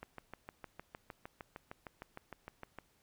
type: click train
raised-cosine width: 0.5 ms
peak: -30 dBFS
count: 19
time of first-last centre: 0.03-2.787 s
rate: 6.53 Hz
effects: pink hiss -72 dBFS RMS until 3.02 s